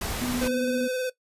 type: noise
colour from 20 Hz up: pink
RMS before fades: -31 dBFS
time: 0.01-0.48 s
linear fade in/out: 5 ms
type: tone with tremolo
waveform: sine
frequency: 246.9 Hz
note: B3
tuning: in tune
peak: -25 dBFS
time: 0.21-0.88 s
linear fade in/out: 10 ms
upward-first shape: square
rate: 15 Hz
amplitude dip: 25%
type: tone with vibrato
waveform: square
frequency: 509 Hz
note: C5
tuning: 48 cents flat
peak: -27 dBFS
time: 0.41-1.1 s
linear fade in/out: 10 ms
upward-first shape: square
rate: 19 Hz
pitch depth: 21 cents each way
effects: noise-tail reverb RT60 0.1 s tail -17 dB re dry + resampled to 32000 Hz